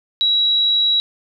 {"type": "tone", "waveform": "sine", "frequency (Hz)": 3883, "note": "B7", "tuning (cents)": -30, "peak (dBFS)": -13, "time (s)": [0.21, 1], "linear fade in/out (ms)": 0, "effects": []}